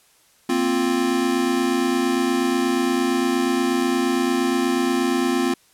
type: chord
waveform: square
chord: Bb suspended second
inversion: none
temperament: equal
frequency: 233.1 / 261.6 / 349.2 Hz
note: Bb3 / C4 / F4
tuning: 0 / 0 / 0 cents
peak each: -27 / -22 / -23 dBFS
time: 0.49-5.54 s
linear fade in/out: 5 ms
effects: white hiss -57 dBFS RMS until 5.73 s + low-pass 12000 Hz 12 dB/octave